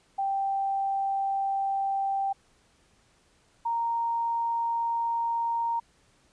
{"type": "tone pair in turn", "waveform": "sine", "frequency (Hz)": [784, 929.1], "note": ["G5", "A#5"], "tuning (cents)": [0, -6], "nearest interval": "minor third", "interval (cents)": 294, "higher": "second", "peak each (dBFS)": -25, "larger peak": "neither", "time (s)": [[0.18, 2.33], [3.65, 5.8]], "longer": "neither", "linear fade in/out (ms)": 10, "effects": ["pink hiss -64 dBFS RMS until 6.32 s", "resampled to 22050 Hz"]}